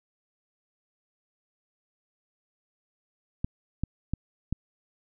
clicks, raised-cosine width 5 ms, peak -15 dBFS, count 4, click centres 3.445 / 3.836 / 4.136 / 4.526 s, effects none

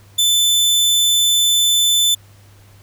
sawtooth tone, 3520 Hz, A7, in tune, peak -9 dBFS, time 0.18-2.15 s, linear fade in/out 10 ms, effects added 100 Hz sine -44 dBFS peak until 2.82 s + pink hiss -51 dBFS RMS until 2.82 s

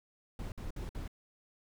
brown noise bursts, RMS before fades -40 dBFS, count 4, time 0.39-1.078 s, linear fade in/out 2 ms, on 130 ms, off 56 ms, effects none

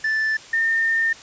triangle / sine tone pair in turn, 1760 / 1814.7 Hz, A6 / A#6, 0 / -47 cents, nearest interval minor second, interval 53 cents, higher second, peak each -17 dBFS, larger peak neither, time 0.04-0.37 / 0.53-1.13 s, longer second, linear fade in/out 5 ms, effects white hiss -42 dBFS RMS until 1.22 s + resampled to 16000 Hz

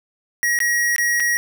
square tone with dropouts, 1900 Hz, A#6, 33 cents sharp, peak -17 dBFS, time 0.43-1.37 s, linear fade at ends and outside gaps 0 ms, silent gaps 0.589-0.603 / 0.962-0.982 / 1.199-1.203 s, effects none

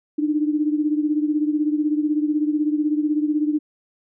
sine beating tone pair, 298.3 / 314.3 Hz, D4 / D#4, +27 / +18 cents, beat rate 16 Hz, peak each -19 / -24 dBFS, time 0.18-3.59 s, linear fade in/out 10 ms, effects none

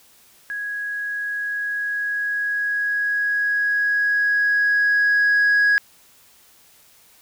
sine tone with level ramp, 1660 Hz, G#6, 1 cent flat, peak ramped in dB -25 to -11 dBFS, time 0.5-5.78 s, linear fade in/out 0 ms, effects tanh soft clip ceiling -12 dBFS + white hiss -53 dBFS RMS until 7.21 s

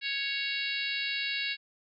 harmonic tone, 554.4 Hz, C#5, in tune, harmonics 3 / 4 / 5 / 6 / 7 / 8 / 9, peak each -38 / -36 / -35 / -43 / -36 / -39 / -46 dBFS, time 0.01-1.57 s, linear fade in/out 50 ms, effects none

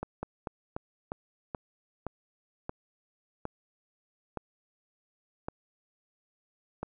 slowing click train, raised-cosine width 1 ms, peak -20 dBFS, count 12, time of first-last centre 0.03-6.83 s, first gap 200 ms, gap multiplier 1.21, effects none

